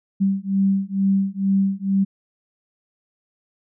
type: beating tone pair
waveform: sine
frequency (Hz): 193.9 / 196.1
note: G3 / G3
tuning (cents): -19 / +1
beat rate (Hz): 2.2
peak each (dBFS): -20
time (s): 0.2-2.05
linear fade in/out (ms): 20
effects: none